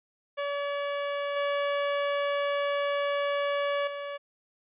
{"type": "tone with level steps", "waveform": "sawtooth", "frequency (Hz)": 570, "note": "C#5", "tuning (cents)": 48, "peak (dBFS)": [-25, -22, -30], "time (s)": [0.37, 4.18], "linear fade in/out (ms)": 20, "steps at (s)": [1.36, 3.87], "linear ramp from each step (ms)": 5, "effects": ["resampled to 8000 Hz"]}